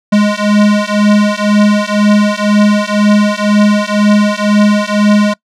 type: beating tone pair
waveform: square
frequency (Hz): 206.9 / 208.9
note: G#3 / G#3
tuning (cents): -6 / +10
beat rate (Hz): 2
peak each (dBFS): -11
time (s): 0.12-5.34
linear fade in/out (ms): 10
effects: noise-tail reverb RT60 0.1 s tail -23 dB re dry + low-pass 6000 Hz 12 dB/octave